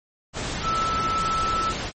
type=tone in noise; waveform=sine; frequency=1318.5 Hz; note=E6; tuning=in tune; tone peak=-22 dBFS; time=0.62-1.74 s; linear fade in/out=50 ms; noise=pink; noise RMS=-29 dBFS; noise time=0.33-1.92 s; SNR=+4 dB; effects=MP3 32 kbps